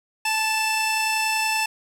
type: tone pair together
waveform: sawtooth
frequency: 874.5 / 2654 Hz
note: A5 / E7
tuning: -11 / +11 cents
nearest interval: octave + perfect fifth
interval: 1922 cents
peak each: -20 dBFS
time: 0.25-1.66 s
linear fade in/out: 5 ms
effects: low-pass 12000 Hz 12 dB/octave + 8-bit